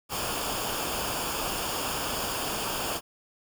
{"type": "noise with comb filter", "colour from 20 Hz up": "pink", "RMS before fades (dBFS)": -31, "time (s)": [0.09, 3.01], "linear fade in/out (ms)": 50, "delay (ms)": 0.5, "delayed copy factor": -0.65, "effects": []}